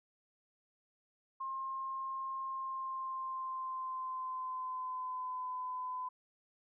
sine tone with pitch glide, 1065 to 1011 Hz, C6 to B5, +30 to +40 cents, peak -37 dBFS, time 1.4-6.09 s, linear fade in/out 10 ms, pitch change -90 cents, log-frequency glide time 2.43-5.47 s, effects none

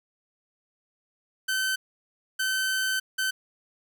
sawtooth tone bursts at uneven times, 1534 Hz, G6, 38 cents flat, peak -21 dBFS, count 3, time 1.48-1.76 / 2.39-3 / 3.18-3.31 s, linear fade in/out 10 ms, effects none

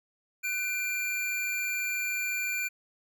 square tone pair together, 1500 / 2381 Hz, F#6 / D7, +23 / +23 cents, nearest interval minor sixth, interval 800 cents, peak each -40 / -30 dBFS, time 0.43-2.69 s, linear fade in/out 20 ms, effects none

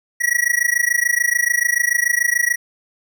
square tone with amplitude modulation, 1924 Hz, B6, 46 cents flat, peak -12 dBFS, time 0.2-2.56 s, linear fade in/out 20 ms, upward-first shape sine, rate 26.9 Hz, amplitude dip 95%, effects none

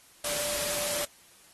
sine tone in noise, 588 Hz, D5, 2 cents sharp, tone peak -37 dBFS, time 0.24-1.05 s, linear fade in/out 5 ms, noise white, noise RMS -31 dBFS, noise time 0.24-1.05 s, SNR -9 dB, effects white hiss -57 dBFS RMS until 1.53 s + AAC 32 kbps

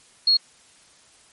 sine tone, 4307 Hz, C8, 49 cents sharp, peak -14 dBFS, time 0.27-0.37 s, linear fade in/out 5 ms, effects white hiss -54 dBFS RMS until 1.32 s + MP3 48 kbps

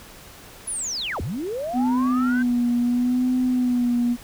sine linear two-way sweep, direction down then up, 10548 to 61.74 to 1576 Hz, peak -25 dBFS, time 0.67-2.43 s, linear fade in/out 10 ms, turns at 1.21 s
sine tone with vibrato, 246.9 Hz, B3, in tune, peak -17 dBFS, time 1.73-4.17 s, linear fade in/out 50 ms, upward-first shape sine, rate 0.76 Hz, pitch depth 46 cents each way
effects tanh soft clip ceiling -13 dBFS + pink hiss -44 dBFS RMS until 4.23 s

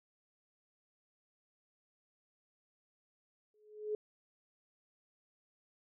sine tone with exponential growth, 424.4 Hz, G#4, 38 cents sharp, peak -31 dBFS, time 3.54-3.95 s, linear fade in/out 2 ms, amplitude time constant 87 ms, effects none

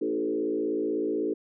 sine tone with frequency modulation, 370 Hz, F#4, in tune, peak -25 dBFS, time 0.01-1.34 s, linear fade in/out 10 ms, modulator 56.2 Hz, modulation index 1.6, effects none

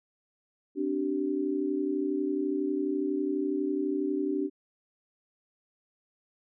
sine chord, C suspended second, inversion none, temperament equal with one note detuned, 261.6 / 293.7 / 383.7 Hz, C4 / D4 / G4, 0 / 0 / -37 cents, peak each -35 / -29 / -31 dBFS, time 0.75-4.5 s, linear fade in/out 50 ms, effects none

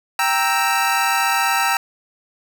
25% pulse chord, E diminished, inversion first, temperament equal, 784 / 932.3 / 1318.5 Hz, G5 / Bb5 / E6, 0 / 0 / 0 cents, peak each -17 dBFS, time 0.19-1.77 s, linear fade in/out 2 ms, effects none

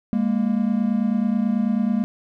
triangle tone pair together, 203.8 / 233 Hz, G#3 / A#3, -32 / -1 cents, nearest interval major second, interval 231 cents, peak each -19 dBFS, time 0.13-2.04 s, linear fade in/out 0 ms, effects none

